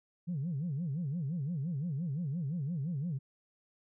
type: tone with vibrato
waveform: sine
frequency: 154.6 Hz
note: D#3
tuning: 11 cents flat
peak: -31 dBFS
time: 0.27-3.19 s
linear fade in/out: 20 ms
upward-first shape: sine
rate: 5.8 Hz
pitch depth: 270 cents each way
effects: tanh soft clip ceiling -29 dBFS